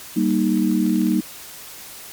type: chord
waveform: sine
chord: Eb major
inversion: first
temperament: just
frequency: 194.45 / 233.3 / 311.1 Hz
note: G3 / Bb3 / Eb4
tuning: -14 / +2 / 0 cents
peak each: -20 dBFS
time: 0.16-1.21 s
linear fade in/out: 10 ms
type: clicks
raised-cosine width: 0.2 ms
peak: -22 dBFS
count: 9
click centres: 0.307 / 0.575 / 0.715 / 0.865 / 0.896 / 0.959 / 1.016 / 1.069 / 1.119 s
effects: white hiss -38 dBFS RMS until 2.12 s + MP3 96 kbps